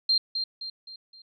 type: tone with echo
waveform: sine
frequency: 4181 Hz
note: C8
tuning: 2 cents flat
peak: -19 dBFS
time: 0.09-0.18 s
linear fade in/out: 5 ms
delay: 260 ms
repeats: 4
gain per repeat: -7 dB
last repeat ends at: 1.22 s
effects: none